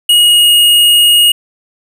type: tone with pitch glide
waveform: square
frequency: 2888 to 2871 Hz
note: F#7 to F7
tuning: -43 to +47 cents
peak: -5 dBFS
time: 0.09-1.32 s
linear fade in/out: 5 ms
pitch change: -10 cents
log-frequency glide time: 0.22-0.5 s
effects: none